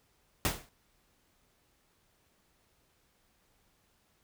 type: noise with exponential decay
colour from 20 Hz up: pink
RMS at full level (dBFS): -26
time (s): 0.45-0.69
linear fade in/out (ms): 1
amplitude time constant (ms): 52
effects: pink hiss -71 dBFS RMS until 4.23 s